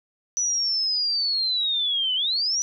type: linear two-way sweep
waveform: sine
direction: down then up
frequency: 5960 to 2960 to 5960 Hz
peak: -21 dBFS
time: 0.37-2.62 s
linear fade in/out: 0 ms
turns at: 2.15 s
effects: none